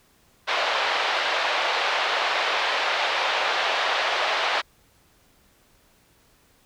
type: band-pass noise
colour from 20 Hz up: pink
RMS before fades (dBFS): -24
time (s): 0.47-4.62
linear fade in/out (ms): 20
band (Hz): 580 to 4000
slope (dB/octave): 24
effects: pink hiss -60 dBFS RMS until 6.65 s